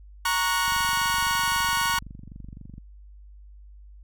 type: chord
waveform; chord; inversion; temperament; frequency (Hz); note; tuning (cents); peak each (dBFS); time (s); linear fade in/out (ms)
sawtooth; F# major; first; equal with one note detuned; 932.3 / 1108.7 / 1465.5; A#5 / C#6 / F#6; 0 / 0 / -17; -23; 0.25-1.99; 5
type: click train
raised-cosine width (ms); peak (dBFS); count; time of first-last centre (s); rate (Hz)
5; -29; 51; 0.68-2.781; 23.8
effects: added 50 Hz sine -44 dBFS peak until 4.03 s

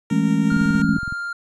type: tone with tremolo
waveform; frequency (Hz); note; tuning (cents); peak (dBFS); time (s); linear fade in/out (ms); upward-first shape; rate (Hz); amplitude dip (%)
10% pulse; 462.5; A#4; -14; -24; 0.1-0.82; 2; triangle; 6; 30
type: chord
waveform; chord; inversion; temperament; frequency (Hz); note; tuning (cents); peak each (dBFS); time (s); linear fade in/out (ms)
sine; A major seventh; second; just; 165 / 206.2 / 220 / 275; E3 / G#3 / A3 / C#4; +2 / -12 / 0 / -14; -21 / -20 / -22 / -21; 0.11-0.97; 5
type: tone with pitch glide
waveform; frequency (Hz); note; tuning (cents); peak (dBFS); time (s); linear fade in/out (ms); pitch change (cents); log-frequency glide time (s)
triangle; 1408 to 1398.3; F6 to F6; +14 to +2; -23; 0.5-1.33; 5; -12; 0.76-1.1
type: click train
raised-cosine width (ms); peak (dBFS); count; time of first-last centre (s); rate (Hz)
5; -19; 14; 0.52-1.125; 21.5
effects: resampled to 24000 Hz

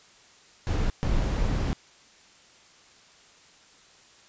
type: noise bursts at uneven times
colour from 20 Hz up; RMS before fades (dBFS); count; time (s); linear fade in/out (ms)
brown; -25; 2; 0.67-0.9 / 1.03-1.73; 0
effects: white hiss -55 dBFS RMS until 4.28 s + resampled to 16000 Hz

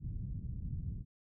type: low-pass noise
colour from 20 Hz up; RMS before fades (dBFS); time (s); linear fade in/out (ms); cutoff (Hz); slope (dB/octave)
white; -40; 0-1.05; 50; 150; 24
effects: none

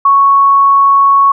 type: tone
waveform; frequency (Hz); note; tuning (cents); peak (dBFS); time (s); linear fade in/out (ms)
sine; 1108.7; C#6; 0; -4; 0.05-1.32; 5
effects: none

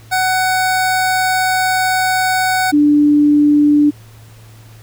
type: tone pair in turn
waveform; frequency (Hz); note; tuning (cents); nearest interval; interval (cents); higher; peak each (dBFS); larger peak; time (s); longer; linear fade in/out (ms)
25% pulse / sine; 747 / 294.1; F#5 / D4; +16 / +3; octave + major third; 1613; first; -9 / -7; second; 0.11-2.72 / 2.72-3.91; first; 20
effects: added 111 Hz sine -38 dBFS peak until 4.82 s + pink hiss -46 dBFS RMS until 4.82 s

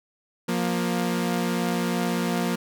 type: tone pair together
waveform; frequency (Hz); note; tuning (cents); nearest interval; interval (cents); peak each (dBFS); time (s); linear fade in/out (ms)
sawtooth; 176.9 / 234.9; F3 / A#3; +23 / +13; perfect fourth; 490; -22; 0.48-2.56; 10
effects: none

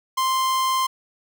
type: tone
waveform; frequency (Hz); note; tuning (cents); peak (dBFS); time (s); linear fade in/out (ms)
45% pulse; 1046.5; C6; 0; -19; 0.17-0.87; 10
effects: none

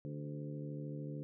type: harmonic tone with a mistuned harmonic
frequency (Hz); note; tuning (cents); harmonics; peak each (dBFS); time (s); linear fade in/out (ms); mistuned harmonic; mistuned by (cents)
73.42; D2; 0; 2 / 3 / 4 / 5 / 6 / 7; -42 / -51 / -47 / -55 / -53 / -52; 0.05-1.23; 0; 6; -43
effects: none

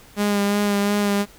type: tone with vibrato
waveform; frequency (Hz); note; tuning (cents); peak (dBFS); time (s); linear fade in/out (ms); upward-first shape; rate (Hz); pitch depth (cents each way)
sawtooth; 203.8; G#3; -32; -14; 0.16-1.26; 50; sine; 2.8; 20
effects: pink hiss -48 dBFS RMS until 1.38 s

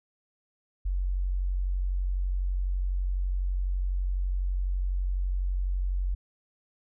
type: tone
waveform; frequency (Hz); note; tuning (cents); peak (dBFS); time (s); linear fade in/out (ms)
sine; 46; F#1; -9; -25; 0.85-6.15; 10
effects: none

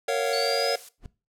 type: chord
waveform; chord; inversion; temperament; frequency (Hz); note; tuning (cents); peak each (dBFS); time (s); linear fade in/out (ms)
square; Gb major seventh; first; just; 462.5 / 555 / 693.7 / 740; Bb4 / Db5 / F5 / Gb5; -14 / +2 / -12 / 0; -28 / -28 / -32 / -33; 0.08-0.76; 5
type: noise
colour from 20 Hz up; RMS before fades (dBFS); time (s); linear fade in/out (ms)
blue; -42; 0.24-0.89; 5
type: linear sweep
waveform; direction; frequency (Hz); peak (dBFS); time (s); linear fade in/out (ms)
sine; up; 4435 to 5130; -28; 0.33-0.75; 2
type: noise with exponential growth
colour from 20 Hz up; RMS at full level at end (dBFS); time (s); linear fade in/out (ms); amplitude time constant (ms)
brown; -35; 0.98-1.06; 1; 16
effects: noise-tail reverb RT60 0.3 s tail -19 dB re dry + low-pass 11000 Hz 12 dB/octave

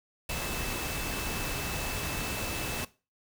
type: tone in noise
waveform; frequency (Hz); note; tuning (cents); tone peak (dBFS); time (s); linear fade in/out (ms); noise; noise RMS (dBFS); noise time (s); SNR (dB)
sine; 2627; E7; -7; -40; 0.29-2.85; 5; pink; -34; 0.29-2.85; -9
effects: noise-tail reverb RT60 0.3 s tail -18 dB re dry

